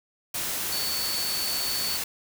sine tone in noise, 4465 Hz, C#8, 12 cents sharp, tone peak -29 dBFS, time 0.72-1.97 s, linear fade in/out 5 ms, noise white, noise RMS -30 dBFS, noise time 0.34-2.04 s, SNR -2 dB, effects none

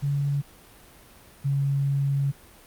sine tone pair in turn, 141.9 / 139.22 Hz, C#3 / C#3, +41 / +8 cents, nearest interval unison, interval 33 cents, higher first, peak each -22 / -21 dBFS, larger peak second, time 0.02-0.42 / 1.44-2.32 s, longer second, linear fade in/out 20 ms, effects pink hiss -51 dBFS RMS until 2.66 s + Opus 48 kbps

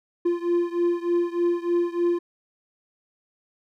triangle beating tone pair, 345.4 / 348.7 Hz, F4 / F4, -19 / -3 cents, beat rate 3.3 Hz, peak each -21 / -23 dBFS, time 0.25-2.19 s, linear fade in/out 10 ms, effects none

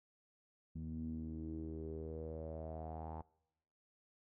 sawtooth tone with low-pass filter sweep, 79.6 Hz, D#2, 40 cents sharp, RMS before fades -45 dBFS, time 0.75-3.22 s, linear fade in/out 10 ms, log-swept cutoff 200 to 880 Hz, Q 5.9, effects noise-tail reverb RT60 0.9 s tail -24 dB re dry

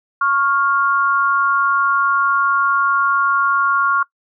sine tone pair together, 1105 / 1402.3 Hz, C#6 / F6, -6 / +7 cents, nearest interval major third, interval 413 cents, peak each -16 dBFS, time 0.21-4.03 s, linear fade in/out 5 ms, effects noise-tail reverb RT60 0.1 s tail -22 dB re dry

